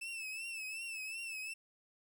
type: tone with vibrato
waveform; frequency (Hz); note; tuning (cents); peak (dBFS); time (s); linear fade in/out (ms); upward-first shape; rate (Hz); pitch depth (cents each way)
40% pulse; 2637; E7; 0; -40; 0.01-1.54; 10; triangle; 2.7; 85
effects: 12-bit